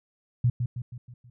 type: tone with echo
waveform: sine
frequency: 121.7 Hz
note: B2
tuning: 25 cents flat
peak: -18 dBFS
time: 0.44-0.5 s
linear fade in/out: 5 ms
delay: 160 ms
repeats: 5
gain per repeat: -6 dB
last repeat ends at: 1.3 s
effects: none

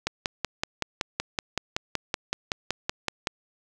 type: click train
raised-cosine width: 0.2 ms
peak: -8 dBFS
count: 18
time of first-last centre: 0.07-3.272 s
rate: 5.31 Hz
effects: none

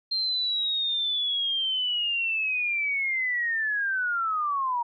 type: linear sweep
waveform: sine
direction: down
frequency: 4186 to 932.3 Hz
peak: -24 dBFS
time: 0.11-4.83 s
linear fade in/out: 10 ms
effects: none

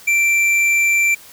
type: tone with tanh clipping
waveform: sine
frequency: 2349 Hz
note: D7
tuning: in tune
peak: -14 dBFS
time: 0.07-1.15 s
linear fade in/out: 10 ms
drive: 10 dB
effects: white hiss -42 dBFS RMS until 1.32 s

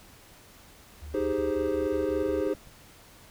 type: tone bursts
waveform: sine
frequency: 74 Hz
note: D2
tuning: 14 cents sharp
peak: -38 dBFS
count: 8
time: 1.02-2.41 s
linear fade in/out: 5 ms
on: 130 ms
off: 50 ms
type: chord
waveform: triangle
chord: Ab major seventh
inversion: second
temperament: equal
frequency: 311.1 / 392 / 415.3 / 523.3 Hz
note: Eb4 / G4 / Ab4 / C5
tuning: 0 / 0 / 0 / 0 cents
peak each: -29 dBFS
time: 1.14-2.54 s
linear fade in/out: 5 ms
type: clicks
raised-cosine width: 5 ms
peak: -37 dBFS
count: 12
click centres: 1.183 / 1.387 / 1.613 / 1.718 / 1.819 / 2.013 / 2.089 / 2.262 / 2.293 / 2.47 / 2.55 / 2.673 s
effects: pink hiss -53 dBFS RMS until 3.3 s

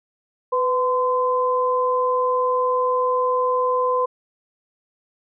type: tone pair together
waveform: sine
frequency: 500 / 1026.9 Hz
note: B4 / C6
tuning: +21 / -33 cents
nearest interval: octave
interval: 1246 cents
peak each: -20 dBFS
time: 0.52-4.06 s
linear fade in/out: 10 ms
effects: none

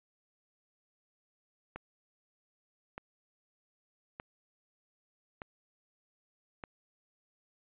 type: click train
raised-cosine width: 0.5 ms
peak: -26 dBFS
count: 5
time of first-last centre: 1.76-6.638 s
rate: 0.82 Hz
effects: resampled to 8000 Hz

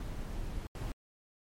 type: noise bursts at uneven times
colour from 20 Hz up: brown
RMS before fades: -38 dBFS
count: 2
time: 0-0.67 / 0.75-0.92 s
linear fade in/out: 2 ms
effects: MP3 64 kbps

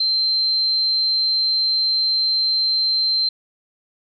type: tone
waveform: sine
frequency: 4124 Hz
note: C8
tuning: 26 cents flat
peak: -16 dBFS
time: 0-3.29 s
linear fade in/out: 5 ms
effects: none

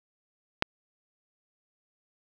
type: click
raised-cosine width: 0.3 ms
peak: -6 dBFS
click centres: 0.624 s
effects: none

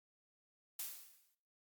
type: noise with exponential decay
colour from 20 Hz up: blue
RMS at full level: -40 dBFS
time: 0.79-1.35 s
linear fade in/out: 5 ms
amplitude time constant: 120 ms
effects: noise-tail reverb RT60 0.7 s tail -23 dB re dry + Opus 48 kbps

